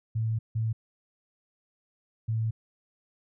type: tone bursts at uneven times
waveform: sine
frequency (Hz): 111.7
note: A2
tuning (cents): +27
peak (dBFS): -25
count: 3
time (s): 0.15-0.39 / 0.55-0.73 / 2.28-2.51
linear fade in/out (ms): 10
effects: none